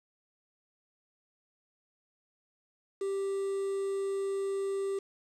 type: tone with quantisation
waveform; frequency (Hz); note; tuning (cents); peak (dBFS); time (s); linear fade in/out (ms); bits
triangle; 392; G4; 0; -28; 3.01-4.99; 5; 8
effects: low-pass 8000 Hz 12 dB/octave